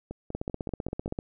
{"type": "two click trains", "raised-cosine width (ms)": 2, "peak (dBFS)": [-23, -18], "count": [6, 14], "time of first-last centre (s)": [[0.11, 1.079], [0.35, 1.189]], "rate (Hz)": [5.16, 15.5], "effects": []}